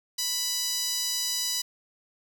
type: tone with high-pass filter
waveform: sawtooth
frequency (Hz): 987.8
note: B5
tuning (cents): 0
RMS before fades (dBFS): -29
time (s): 0.18-1.62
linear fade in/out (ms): 10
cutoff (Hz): 4800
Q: 2.1
effects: 8-bit